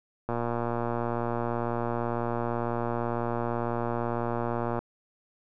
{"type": "click train", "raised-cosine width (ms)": 1, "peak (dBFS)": -16, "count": 532, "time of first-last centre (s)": [0.29, 4.79], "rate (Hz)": 118, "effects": []}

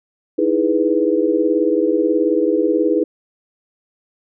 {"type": "chord", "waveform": "sine", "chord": "E major seventh", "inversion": "third", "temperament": "equal", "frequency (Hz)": [311.1, 329.6, 415.3, 493.9], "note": ["D#4", "E4", "G#4", "B4"], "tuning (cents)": [0, 0, 0, 0], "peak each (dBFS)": -19, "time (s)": [0.38, 3.04], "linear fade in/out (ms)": 10, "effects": []}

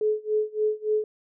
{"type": "tone with tremolo", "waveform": "sine", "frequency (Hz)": 427.9, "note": "A4", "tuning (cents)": -48, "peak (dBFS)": -19, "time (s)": [0.01, 1.04], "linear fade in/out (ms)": 2, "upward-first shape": "sine", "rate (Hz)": 3.5, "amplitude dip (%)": 95, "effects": []}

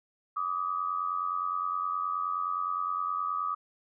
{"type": "tone pair together", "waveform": "sine", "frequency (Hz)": [1163.4, 1253], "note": ["D6", "D#6"], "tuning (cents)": [-17, 12], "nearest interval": "minor second", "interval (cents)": 129, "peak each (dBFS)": [-32, -31], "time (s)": [0.36, 3.55], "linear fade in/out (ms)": 10, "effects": []}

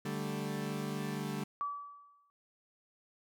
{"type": "chord", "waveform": "30% pulse", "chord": "D suspended fourth", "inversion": "none", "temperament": "equal", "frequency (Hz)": [146.83, 196, 220], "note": ["D3", "G3", "A3"], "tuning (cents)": [0, 0, 0], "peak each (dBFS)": [-37, -37, -38], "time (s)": [0.05, 1.44], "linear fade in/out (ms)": 5}
{"type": "tone with exponential decay", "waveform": "sine", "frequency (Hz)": 1150, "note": "D6", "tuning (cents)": -37, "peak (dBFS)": -31, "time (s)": [1.61, 2.3], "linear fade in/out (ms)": 0, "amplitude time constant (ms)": 150}
{"effects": []}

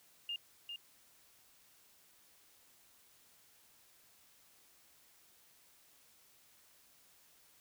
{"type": "tone with echo", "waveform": "sine", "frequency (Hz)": 2821, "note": "F7", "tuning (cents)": 17, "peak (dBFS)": -37, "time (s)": [0.29, 0.36], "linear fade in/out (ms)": 2, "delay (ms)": 400, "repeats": 1, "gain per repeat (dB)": -5, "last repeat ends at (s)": 0.76, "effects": ["white hiss -66 dBFS RMS until 7.6 s"]}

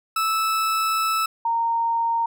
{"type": "tone pair in turn", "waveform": ["40% pulse", "sine"], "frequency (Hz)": [1311, 923.8], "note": ["E6", "A#5"], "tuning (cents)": [-10, -16], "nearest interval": "tritone", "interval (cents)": 606, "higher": "first", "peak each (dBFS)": [-19, -19], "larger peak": "neither", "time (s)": [[0.16, 1.26], [1.45, 2.26]], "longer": "first", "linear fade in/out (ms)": 5, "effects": []}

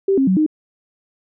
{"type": "tone with pitch steps", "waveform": "sine", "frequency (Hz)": [390, 268.7, 187.9, 308.7], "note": ["G4", "C4", "F#3", "D#4"], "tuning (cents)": [-9, 46, 27, -14], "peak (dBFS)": -12, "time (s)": [0.08, 0.464], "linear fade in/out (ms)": 5, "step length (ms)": 96, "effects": []}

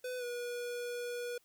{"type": "tone with pitch glide", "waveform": "square", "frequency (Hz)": [502, 483.8], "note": ["B4", "B4"], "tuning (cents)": [28, -36], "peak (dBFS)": -38, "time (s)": [0.04, 1.38], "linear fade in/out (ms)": 5, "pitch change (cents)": -64, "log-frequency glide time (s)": [0.18, 0.24], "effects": ["white hiss -71 dBFS RMS until 1.44 s"]}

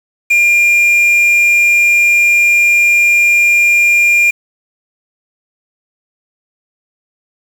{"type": "tone with quantisation", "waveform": "triangle", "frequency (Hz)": 2400, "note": "D7", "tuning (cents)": 37, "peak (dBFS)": -5, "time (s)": [0.3, 4.31], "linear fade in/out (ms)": 10, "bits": 5, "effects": []}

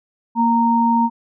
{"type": "tone pair together", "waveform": "sine", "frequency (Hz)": [233.2, 926.4], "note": ["A#3", "A#5"], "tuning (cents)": [1, -11], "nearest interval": "2 octaves", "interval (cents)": 2388, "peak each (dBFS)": [-16, -15], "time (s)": [0.35, 1.1], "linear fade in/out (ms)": 50, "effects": []}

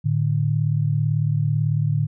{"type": "tone pair together", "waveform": "sine", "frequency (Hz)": [111.1, 149.19], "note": ["A2", "D3"], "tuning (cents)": [17, 28], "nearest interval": "perfect fourth", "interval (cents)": 511, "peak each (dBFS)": [-21, -20], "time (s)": [0.04, 2.07], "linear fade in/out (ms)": 20, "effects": []}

